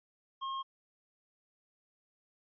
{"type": "tone", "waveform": "square", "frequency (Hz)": 1073, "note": "C6", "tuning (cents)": 43, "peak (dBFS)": -36, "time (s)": [0.41, 0.63], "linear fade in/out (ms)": 20, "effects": ["resampled to 11025 Hz"]}